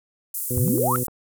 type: band-pass noise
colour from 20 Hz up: white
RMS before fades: -29 dBFS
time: 0.34-1.07 s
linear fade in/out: 5 ms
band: 8900 to 16000 Hz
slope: 24 dB/octave
type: harmonic tone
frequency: 124.6 Hz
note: B2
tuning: 16 cents sharp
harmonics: 1 / 2 / 3 / 4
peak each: -26 / -29 / -31 / -32 dBFS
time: 0.5-1.04 s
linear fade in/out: 10 ms
type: exponential sweep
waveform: sine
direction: up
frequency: 83.2 to 1396.9 Hz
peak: -20 dBFS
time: 0.57-0.96 s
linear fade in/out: 0 ms
type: click train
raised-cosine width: 1 ms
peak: -27 dBFS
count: 6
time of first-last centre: 0.58-1.083 s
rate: 9.95 Hz
effects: none